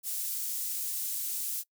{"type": "high-pass noise", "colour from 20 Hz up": "pink", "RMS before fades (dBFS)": -34, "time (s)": [0.03, 1.64], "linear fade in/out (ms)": 50, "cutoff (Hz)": 9800, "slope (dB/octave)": 12, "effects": ["noise-tail reverb RT60 0.1 s tail -23 dB re dry"]}